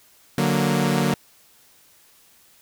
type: chord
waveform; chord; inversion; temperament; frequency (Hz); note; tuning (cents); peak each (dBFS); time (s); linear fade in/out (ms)
sawtooth; D augmented; none; equal; 146.83 / 185 / 233.1; D3 / F#3 / A#3; 0 / 0 / 0; -19; 0.38-1.14; 2
effects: white hiss -55 dBFS RMS until 2.61 s